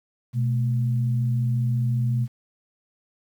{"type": "tone pair together", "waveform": "sine", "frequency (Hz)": [123.47, 218], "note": ["B2", "A3"], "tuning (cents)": [0, -16], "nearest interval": "minor seventh", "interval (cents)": 984, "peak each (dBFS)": [-20, -32], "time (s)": [0.33, 2.28], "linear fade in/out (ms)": 50, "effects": ["9-bit"]}